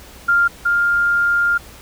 sine tone pair in turn, 1396.9 / 1402.6 Hz, F6 / F6, 0 / +7 cents, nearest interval unison, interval 7 cents, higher second, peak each -11 / -13 dBFS, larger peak first, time 0.28-0.48 / 0.65-1.58 s, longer second, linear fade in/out 10 ms, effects added 60 Hz sine -44 dBFS peak until 1.81 s + pink hiss -41 dBFS RMS until 1.81 s

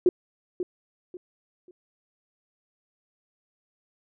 sine tone with echo, 360 Hz, F#4, 47 cents flat, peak -14 dBFS, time 0.06-0.09 s, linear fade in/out 2 ms, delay 540 ms, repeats 3, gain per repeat -11 dB, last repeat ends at 1.71 s, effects none

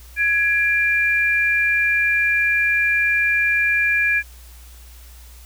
sine tone pair together, 1668 / 2377 Hz, G#6 / D7, +7 / +20 cents, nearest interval tritone, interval 613 cents, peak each -18 dBFS, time 0.16-4.23 s, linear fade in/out 50 ms, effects added 60 Hz sine -40 dBFS peak until 5.45 s + white hiss -48 dBFS RMS until 5.45 s

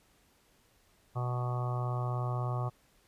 harmonic tone, 123.47 Hz, B2, in tune, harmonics 1 / 3 / 4 / 5 / 6 / 7 / 8 / 9 / 10, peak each -31 / -45 / -48 / -44 / -43 / -46 / -52 / -42 / -47 dBFS, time 1.15-2.7 s, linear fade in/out 20 ms, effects pink hiss -67 dBFS RMS until 3.07 s + resampled to 32000 Hz

